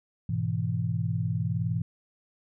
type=chord; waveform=sine; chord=E major; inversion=first; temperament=equal; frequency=103.83 / 123.47 / 164.81 Hz; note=G#2 / B2 / E3; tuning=0 / 0 / 0 cents; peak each=-30 / -30 / -30 dBFS; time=0.29-1.82 s; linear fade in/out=5 ms; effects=none